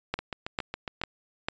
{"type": "two click trains", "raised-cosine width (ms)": 0.3, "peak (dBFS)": [-12, -17], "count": [4, 7], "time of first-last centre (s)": [[0.14, 1.485], [0.19, 1.015]], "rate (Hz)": [2.23, 7.27], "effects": ["resampled to 16000 Hz"]}